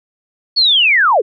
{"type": "linear sweep", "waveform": "sine", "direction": "down", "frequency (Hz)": [4482, 349.2], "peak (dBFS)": -8, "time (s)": [0.56, 1.22], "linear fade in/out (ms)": 20, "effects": []}